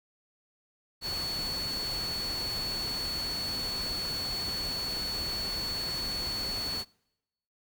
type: tone in noise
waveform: sine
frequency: 4418 Hz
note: C#8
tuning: 7 cents flat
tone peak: -32 dBFS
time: 1.01-6.85 s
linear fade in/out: 50 ms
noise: pink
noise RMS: -39 dBFS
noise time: 1.01-6.85 s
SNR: +4 dB
effects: noise-tail reverb RT60 0.9 s tail -25 dB re dry